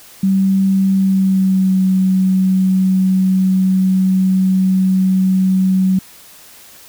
sine tone with pitch glide, 192.7 to 188.19 Hz, G3 to F#3, -29 to +30 cents, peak -10 dBFS, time 0.23-5.99 s, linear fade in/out 5 ms, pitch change -41 cents, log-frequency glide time 0.91-1.81 s, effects white hiss -41 dBFS RMS until 6.88 s

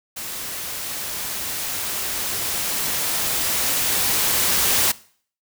white noise with level ramp, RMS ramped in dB -31 to -18 dBFS, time 0.16-4.92 s, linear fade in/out 10 ms, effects noise-tail reverb RT60 0.5 s tail -20 dB re dry

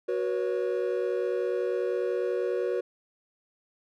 triangle chord, F# suspended fourth, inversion none, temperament equal with one note detuned, 370 / 484.3 / 554.4 Hz, F#4 / B4 / C#5, 0 / -34 / 0 cents, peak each -27 / -27 / -31 dBFS, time 0.08-2.81 s, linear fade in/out 10 ms, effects tanh soft clip ceiling -16 dBFS

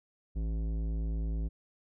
sine tone with tanh clipping, 54.6 Hz, A1, 13 cents flat, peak -32 dBFS, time 0.35-1.49 s, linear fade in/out 20 ms, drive 14 dB, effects none

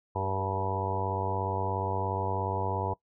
harmonic tone with a mistuned harmonic, 97 Hz, G2, 18 cents flat, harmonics 1 / 2 / 3 / 4 / 5 / 6 / 7 / 8 / 9 / 10, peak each -33 / -43 / -43 / -38 / -37 / -42 / -39 / -42 / -35 / -35 dBFS, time 0.15-2.94 s, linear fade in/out 10 ms, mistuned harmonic 5, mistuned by -20 cents, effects noise-tail reverb RT60 0.1 s tail -20 dB re dry

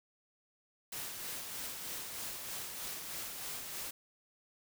white noise with tremolo, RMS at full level -41 dBFS, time 0.92-3.91 s, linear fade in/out 5 ms, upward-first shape sine, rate 3.2 Hz, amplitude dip 35%, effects none

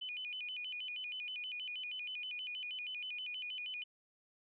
sine tone with vibrato, 2725 Hz, F7, 43 cents flat, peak -40 dBFS, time 0.01-3.84 s, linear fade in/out 10 ms, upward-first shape square, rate 6.3 Hz, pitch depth 180 cents each way, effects none

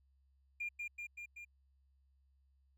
triangle tone with echo, 2404 Hz, D7, 40 cents sharp, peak -34 dBFS, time 0.6-0.69 s, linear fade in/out 10 ms, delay 190 ms, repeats 4, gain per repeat -3 dB, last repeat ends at 1.45 s, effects tanh soft clip ceiling -35 dBFS + added 67 Hz sine -69 dBFS peak until 2.77 s

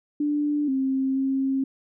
sine tone with pitch steps, 294.4 / 266.2 / 268.4 Hz, D4 / C4 / C4, +4 / +30 / +44 cents, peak -21 dBFS, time 0.2-1.64 s, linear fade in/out 5 ms, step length 480 ms, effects none

